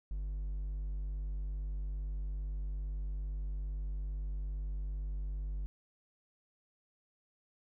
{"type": "tone with hard clipping", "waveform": "triangle", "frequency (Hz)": 48.82, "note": "G1", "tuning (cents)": -6, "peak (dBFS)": -36, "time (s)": [0.11, 5.66], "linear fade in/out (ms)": 0, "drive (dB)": 6, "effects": []}